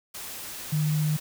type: tone in noise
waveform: sine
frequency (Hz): 152.5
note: D#3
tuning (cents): -34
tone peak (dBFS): -22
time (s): 0.72-1.17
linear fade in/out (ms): 10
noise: white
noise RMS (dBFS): -38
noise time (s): 0.14-1.2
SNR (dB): +13
effects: none